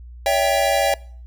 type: tone cluster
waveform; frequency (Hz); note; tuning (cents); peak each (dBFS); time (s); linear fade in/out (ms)
square; 565 / 658 / 789; C#5 / E5 / G5; +33 / -3 / +11; -21; 0.26-0.94; 2
effects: noise-tail reverb RT60 0.5 s tail -23 dB re dry + added 60 Hz sine -36 dBFS peak until 1.26 s